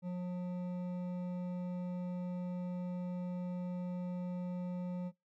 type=tone with hard clipping; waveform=sine; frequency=179.3 Hz; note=F3; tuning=46 cents sharp; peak=-38 dBFS; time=0.02-5.12 s; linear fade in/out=50 ms; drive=9 dB; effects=noise-tail reverb RT60 0.2 s tail -25 dB re dry